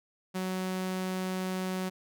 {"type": "tone", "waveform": "sawtooth", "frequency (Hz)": 186.1, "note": "F#3", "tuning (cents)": 10, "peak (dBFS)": -27, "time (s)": [0.34, 1.9], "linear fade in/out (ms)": 20, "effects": []}